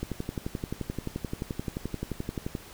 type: click train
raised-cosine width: 3 ms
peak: -18 dBFS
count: 30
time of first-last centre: 0.03-2.552 s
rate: 11.5 Hz
effects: pink hiss -48 dBFS RMS until 2.73 s